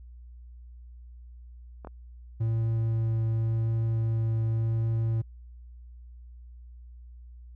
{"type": "clicks", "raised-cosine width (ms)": 1, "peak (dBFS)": -27, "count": 2, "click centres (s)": [1.848, 1.872]}
{"type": "tone with vibrato", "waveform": "triangle", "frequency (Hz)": 112.8, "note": "A2", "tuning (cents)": 44, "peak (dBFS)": -22, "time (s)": [2.4, 5.22], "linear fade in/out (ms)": 10, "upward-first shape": "triangle", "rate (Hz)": 0.9, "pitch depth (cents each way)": 9}
{"effects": ["added 60 Hz sine -44 dBFS peak until 7.55 s"]}